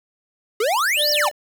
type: exponential two-way sweep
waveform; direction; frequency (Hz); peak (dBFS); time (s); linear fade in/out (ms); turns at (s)
square; up then down; 400 to 5740 to 702; -18; 0.6-1.29; 5; 1.11
type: tone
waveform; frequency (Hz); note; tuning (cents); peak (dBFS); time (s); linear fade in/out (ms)
square; 593; D5; +17; -23; 0.96-1.32; 50
effects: 7-bit